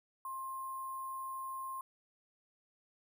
sine tone with sample-and-hold, 1059 Hz, C6, 21 cents sharp, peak -39 dBFS, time 0.25-1.81 s, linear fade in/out 2 ms, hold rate 11025 Hz, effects none

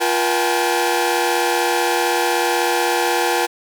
sawtooth tone cluster, 350.1 / 479.6 / 781 / 857 Hz, F4 / A#4 / G5 / A5, +4 / +49 / -7 / -46 cents, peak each -18 dBFS, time 0-3.47 s, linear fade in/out 20 ms, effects none

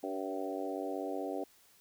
harmonic tone with a mistuned harmonic, 96 Hz, G2, 36 cents flat, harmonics 3 / 4 / 5 / 6 / 7 / 8, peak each -40 / -41 / -42 / -43 / -43 / -44 dBFS, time 0.03-1.44 s, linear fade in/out 5 ms, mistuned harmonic 6, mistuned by -16 cents, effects white hiss -64 dBFS RMS until 1.8 s

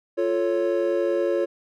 triangle chord, F augmented, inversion none, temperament equal, 349.2 / 440 / 554.4 Hz, F4 / A4 / C#5, 0 / 0 / 0 cents, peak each -22 / -25 / -22 dBFS, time 0.17-1.46 s, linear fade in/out 20 ms, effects none

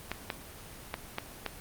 clicks, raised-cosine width 0.3 ms, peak -15 dBFS, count 5, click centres 0.116 / 0.302 / 0.941 / 1.184 / 1.463 s, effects pink hiss -47 dBFS RMS until 1.6 s + Opus 24 kbps

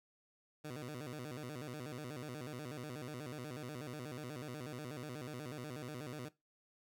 15% pulse tone with vibrato, 136.9 Hz, C#3, 21 cents flat, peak -37 dBFS, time 0.64-6.29 s, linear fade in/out 10 ms, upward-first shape square, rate 8.2 Hz, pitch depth 180 cents each way, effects noise-tail reverb RT60 0.2 s tail -18 dB re dry

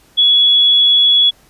sine tone, 3377 Hz, G#7, 28 cents sharp, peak -7 dBFS, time 0.17-1.31 s, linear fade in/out 20 ms, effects pink hiss -50 dBFS RMS until 1.49 s + resampled to 32000 Hz

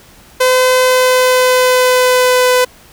sawtooth tone with pitch glide, 510 to 502.1 Hz, C5 to B4, -44 to +29 cents, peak -4 dBFS, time 0.4-2.65 s, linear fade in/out 10 ms, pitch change -27 cents, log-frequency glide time 0.85-2.52 s, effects pink hiss -42 dBFS RMS until 2.92 s

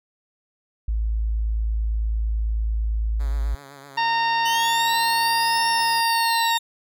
sine tone, 54.5 Hz, A1, 16 cents flat, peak -20 dBFS, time 0.88-3.55 s, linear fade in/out 5 ms
5% pulse tone with vibrato, 139.6 Hz, C#3, 13 cents sharp, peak -30 dBFS, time 3.19-6.02 s, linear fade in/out 20 ms, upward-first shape triangle, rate 7.8 Hz, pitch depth 57 cents each way
harmonic tone, 920 Hz, A#5, 23 cents flat, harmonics 1 / 2 / 3 / 4 / 5 / 6, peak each -20 / -26 / -30 / -32 / -34 / -36 dBFS, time 3.97-6.58 s, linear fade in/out 10 ms
sawtooth linear two-way sweep, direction up then down, 2960 to 5460 to 3640 Hz, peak -23 dBFS, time 4.45-6.59 s, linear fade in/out 10 ms, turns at 5.69 s
effects none

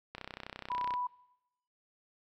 click train, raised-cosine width 0.3 ms, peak -25 dBFS, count 26, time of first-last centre 0.15-0.939 s, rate 31.7 Hz
sine tone, 987.8 Hz, B5, in tune, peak -32 dBFS, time 0.7-1.07 s, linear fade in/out 5 ms
effects noise-tail reverb RT60 0.9 s tail -21 dB re dry

